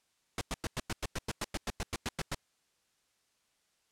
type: noise bursts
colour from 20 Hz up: pink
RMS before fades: -34 dBFS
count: 16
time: 0.38-2.347 s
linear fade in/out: 2 ms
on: 32 ms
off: 97 ms
effects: white hiss -75 dBFS RMS until 3.91 s + low-pass 9000 Hz 12 dB/octave